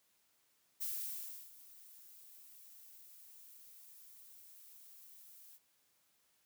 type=noise with ADSR envelope; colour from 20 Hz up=violet; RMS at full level=-39 dBFS; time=0.8-5.59 s; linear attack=20 ms; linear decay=670 ms; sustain=-19 dB; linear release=39 ms; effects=white hiss -75 dBFS RMS until 6.45 s + high-pass 60 Hz 12 dB/octave